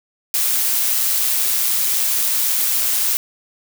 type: noise with amplitude modulation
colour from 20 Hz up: blue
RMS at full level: -17 dBFS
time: 0.34-3.17 s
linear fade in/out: 0 ms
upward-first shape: sine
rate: 121 Hz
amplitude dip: 25%
effects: none